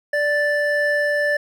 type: tone pair together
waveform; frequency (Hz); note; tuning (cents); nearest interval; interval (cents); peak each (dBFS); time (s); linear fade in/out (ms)
triangle; 587 / 1759; D5 / A6; -1 / -1; octave + perfect fifth; 1900; -18; 0.13-1.37; 5
effects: none